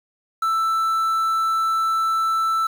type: tone with quantisation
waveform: triangle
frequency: 1325 Hz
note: E6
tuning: 9 cents sharp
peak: -16 dBFS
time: 0.42-2.67 s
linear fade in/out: 5 ms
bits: 7
effects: none